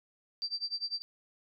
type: tone with tremolo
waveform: sine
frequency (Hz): 4679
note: D8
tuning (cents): -7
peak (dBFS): -30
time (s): 0.42-1.02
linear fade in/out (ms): 0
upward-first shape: sine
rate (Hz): 10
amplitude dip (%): 95
effects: none